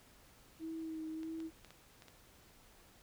sine tone with vibrato, 320 Hz, D#4, 49 cents sharp, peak -40 dBFS, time 0.59-1.51 s, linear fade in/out 50 ms, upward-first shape sine, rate 1.6 Hz, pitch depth 22 cents each way
clicks, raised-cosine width 0.2 ms, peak -37 dBFS, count 6, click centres 1.232 / 1.403 / 1.647 / 1.706 / 2.022 / 2.083 s
effects pink hiss -63 dBFS RMS until 3.02 s

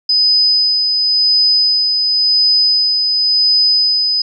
sine tone with tremolo, 5010 Hz, D#8, 11 cents sharp, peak -8 dBFS, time 0.09-4.22 s, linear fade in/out 5 ms, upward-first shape sine, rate 0.93 Hz, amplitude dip 35%, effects none

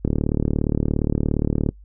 click train, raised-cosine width 3 ms, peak -7 dBFS, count 62, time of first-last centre 0.05-1.69 s, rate 37.2 Hz, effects noise-tail reverb RT60 0.1 s tail -23 dB re dry + added 50 Hz sine -42 dBFS peak until 1.84 s

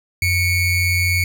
square ring-modulated tone, 1148 Hz, D6, 40 cents flat, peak -13 dBFS, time 0.22-1.24 s, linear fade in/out 2 ms, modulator 1060 Hz, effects none

